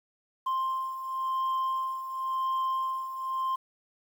sine beating tone pair, 1050 / 1050.94 Hz, C6 / C6, +6 / +7 cents, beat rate 0.94 Hz, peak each -32 / -27 dBFS, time 0.46-3.56 s, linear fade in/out 10 ms, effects tanh soft clip ceiling -25 dBFS + 9-bit

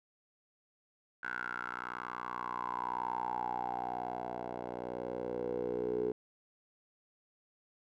10% pulse tone with band-pass filter sweep, 61 Hz, B1, 21 cents flat, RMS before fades -38 dBFS, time 1.23-6.12 s, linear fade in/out 5 ms, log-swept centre 1500 to 420 Hz, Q 8, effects none

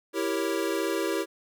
square chord, E diminished seventh, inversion none, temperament equal, 329.6 / 392 / 466.2 / 554.4 Hz, E4 / G4 / Bb4 / Db5, 0 / 0 / 0 / 0 cents, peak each -31 / -31 / -34 / -35 dBFS, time 0.13-1.26 s, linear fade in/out 50 ms, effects none

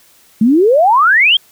sine exponential sweep, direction up, 207.7 to 3312 Hz, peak -6 dBFS, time 0.41-1.37 s, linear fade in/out 5 ms, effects white hiss -48 dBFS RMS until 1.51 s

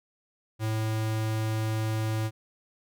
square tone, 109.8 Hz, A2, 3 cents flat, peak -27 dBFS, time 0.59-2.31 s, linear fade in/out 50 ms, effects none

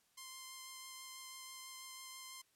5% pulse tone with vibrato, 1046.5 Hz, C6, in tune, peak -37 dBFS, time 0.17-2.42 s, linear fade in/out 10 ms, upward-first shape triangle, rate 6.1 Hz, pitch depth 13 cents each way, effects white hiss -75 dBFS RMS until 2.55 s + low-pass 12000 Hz 12 dB/octave

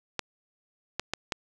clicks, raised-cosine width 0.2 ms, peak -11 dBFS, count 4, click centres 0.193 / 0.996 / 1.136 / 1.322 s, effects none

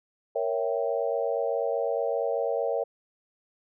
sine chord, A# diminished seventh, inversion none, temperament equal, 466.2 / 554.4 / 659.3 / 784 Hz, A#4 / C#5 / E5 / G5, 0 / 0 / 0 / 0 cents, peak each -29 / -29 / -31 / -35 dBFS, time 0.35-2.84 s, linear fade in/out 10 ms, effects none

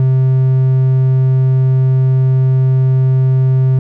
triangle tone, 130.81 Hz, C3, in tune, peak -6 dBFS, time 0-3.79 s, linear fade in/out 2 ms, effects none

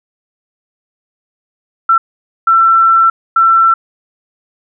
sine tone bursts at uneven times, 1343 Hz, E6, 32 cents sharp, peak -5 dBFS, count 3, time 1.89-1.98 / 2.47-3.1 / 3.36-3.74 s, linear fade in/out 5 ms, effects none

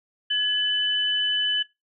sine tone pair together, 1690 / 3004 Hz, G#6 / F#7, +30 / +26 cents, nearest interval minor seventh, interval 996 cents, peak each -28 / -21 dBFS, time 0.3-1.63 s, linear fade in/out 10 ms, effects noise-tail reverb RT60 0.2 s tail -18 dB re dry

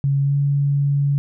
sine tone with pitch glide, 139.2 to 141.63 Hz, C#3 to C#3, +8 to +38 cents, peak -15 dBFS, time 0.04-1.18 s, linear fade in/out 0 ms, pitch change +30 cents, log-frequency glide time 0.22-0.35 s, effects none

